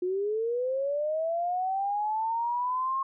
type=linear sweep; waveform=sine; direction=up; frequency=354.7 to 1082 Hz; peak=-26 dBFS; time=0.02-3.03 s; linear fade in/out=5 ms; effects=none